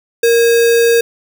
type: tone with sample-and-hold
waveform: sine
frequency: 466.2 Hz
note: A#4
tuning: in tune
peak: -7 dBFS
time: 0.23-1.01 s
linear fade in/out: 5 ms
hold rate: 2100 Hz
effects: none